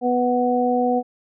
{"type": "harmonic tone", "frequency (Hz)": 246.9, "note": "B3", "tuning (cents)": 0, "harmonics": [1, 2, 3], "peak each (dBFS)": [-21, -21, -21], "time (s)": [0.01, 1.03], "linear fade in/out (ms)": 50, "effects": []}